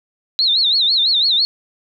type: tone with vibrato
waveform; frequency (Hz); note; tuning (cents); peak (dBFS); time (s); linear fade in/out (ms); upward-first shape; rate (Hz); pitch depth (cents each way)
sine; 3951; B7; 0; -12; 0.39-1.45; 0; sine; 6; 180
effects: none